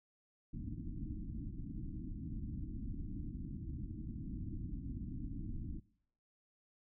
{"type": "low-pass noise", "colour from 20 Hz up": "pink", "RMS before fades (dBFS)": -43, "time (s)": [0.53, 5.8], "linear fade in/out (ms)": 10, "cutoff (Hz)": 320, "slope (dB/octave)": 96, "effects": ["noise-tail reverb RT60 0.7 s tail -23 dB re dry"]}